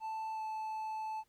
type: tone with pitch glide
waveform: triangle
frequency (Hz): 881 to 872.9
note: A5 to A5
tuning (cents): +2 to -14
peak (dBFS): -35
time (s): 0-1.24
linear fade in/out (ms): 50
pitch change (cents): -16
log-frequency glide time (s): 0.33-0.41
effects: pink hiss -75 dBFS RMS until 1.28 s